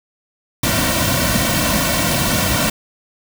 pink noise with comb filter, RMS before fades -17 dBFS, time 0.63-2.7 s, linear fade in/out 5 ms, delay 2.4 ms, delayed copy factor -1, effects none

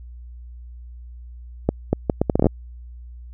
accelerating click train, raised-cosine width 2 ms, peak -3 dBFS, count 11, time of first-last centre 1.69-2.467 s, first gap 240 ms, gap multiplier 0.7, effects added 60 Hz sine -36 dBFS peak until 3.33 s

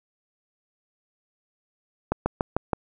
slowing click train, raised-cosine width 1 ms, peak -8 dBFS, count 5, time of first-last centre 2.12-2.732 s, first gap 140 ms, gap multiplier 1.06, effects none

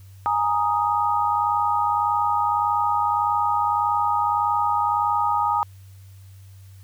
sine chord, Ab suspended second, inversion none, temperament equal, 830.6 / 932.3 / 1244.5 Hz, Ab5 / Bb5 / Eb6, 0 / 0 / 0 cents, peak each -23 dBFS, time 0.26-5.63 s, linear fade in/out 0 ms, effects added 96 Hz sine -42 dBFS peak until 6.83 s + white hiss -58 dBFS RMS until 6.83 s

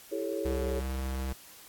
sine chord, A dominant seventh, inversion second, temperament equal with one note detuned, 329.6 / 397.2 / 440 / 554.4 Hz, E4 / G4 / A4 / C#5, 0 / +23 / 0 / 0 cents, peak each -36 dBFS, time 0.11-0.81 s, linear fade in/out 20 ms
square tone with pitch glide, 66.6 to 65.8 Hz, C2 to C2, +31 to +10 cents, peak -32 dBFS, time 0.45-1.33 s, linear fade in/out 5 ms, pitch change -21 cents, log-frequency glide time 0.59-0.66 s
effects white hiss -52 dBFS RMS until 1.68 s + AAC 64 kbps

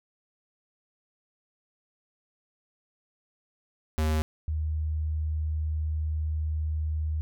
square / sine tone pair in turn, 77.78 / 77.51 Hz, D#2 / D#2, 0 / -6 cents, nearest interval unison, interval 6 cents, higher first, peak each -24 / -26 dBFS, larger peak first, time 3.98-4.22 / 4.48-7.21 s, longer second, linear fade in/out 0 ms, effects none

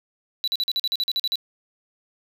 triangle tone bursts, 3951 Hz, B7, in tune, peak -19 dBFS, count 12, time 0.44-1.356 s, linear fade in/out 0 ms, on 36 ms, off 44 ms, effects none

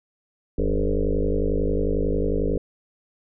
sine tone with frequency modulation, 230 Hz, A#3, 23 cents flat, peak -20 dBFS, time 0.58-2.58 s, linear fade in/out 5 ms, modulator 51.1 Hz, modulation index 5.4, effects none

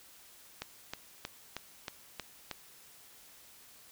click train, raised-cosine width 0.2 ms, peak -20 dBFS, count 7, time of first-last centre 0.62-2.513 s, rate 3.17 Hz, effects white hiss -57 dBFS RMS until 3.91 s

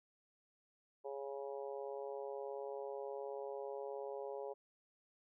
harmonic tone, 138.59 Hz, C#3, in tune, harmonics 3 / 4 / 5 / 6 / 7, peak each -45 / -46 / -53 / -52 / -56 dBFS, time 1.04-4.54 s, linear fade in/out 20 ms, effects none

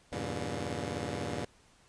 10% pulse chord, E diminished seventh, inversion none, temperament just, 82.41 / 98.89 / 118.67 / 142.4 Hz, E2 / G2 / Bb2 / Db3, 0 / +16 / +31 / +47 cents, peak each -32 dBFS, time 0.12-1.45 s, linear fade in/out 5 ms, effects pink hiss -63 dBFS RMS until 1.88 s + resampled to 22050 Hz

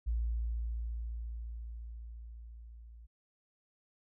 sine tone with level ramp, 57.2 Hz, A#1, 32 cents flat, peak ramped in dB -29 to -50 dBFS, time 0.06-3.07 s, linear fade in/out 20 ms, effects none

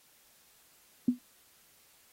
sine tone with exponential decay, 246.9 Hz, B3, in tune, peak -18 dBFS, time 1.08-1.19 s, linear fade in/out 5 ms, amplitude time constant 23 ms, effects white hiss -63 dBFS RMS until 2.12 s + AAC 48 kbps

